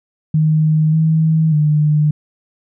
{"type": "tone with pitch steps", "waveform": "sine", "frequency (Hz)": [155.7, 159.3, 150.8], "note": ["D#3", "D#3", "D3"], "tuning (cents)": [2, 41, 46], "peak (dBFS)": -10, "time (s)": [0.34, 2.11], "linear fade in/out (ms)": 5, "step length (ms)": 590, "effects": []}